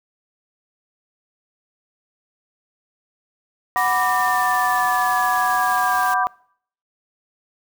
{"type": "chord", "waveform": "sine", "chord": "B minor", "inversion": "second", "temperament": "equal", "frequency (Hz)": [740, 987.8, 1174.7], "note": ["F#5", "B5", "D6"], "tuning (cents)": [0, 0, 0], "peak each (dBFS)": [-21, -22, -22], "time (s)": [3.76, 6.27], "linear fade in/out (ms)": 0}
{"type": "linear sweep", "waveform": "sine", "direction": "down", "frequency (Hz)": [1864.7, 1568], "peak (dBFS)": -23, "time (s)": [3.76, 6.24], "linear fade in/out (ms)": 5}
{"type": "noise", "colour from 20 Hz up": "white", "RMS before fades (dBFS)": -33, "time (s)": [3.77, 6.14], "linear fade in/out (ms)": 0}
{"effects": ["noise-tail reverb RT60 0.6 s tail -24 dB re dry"]}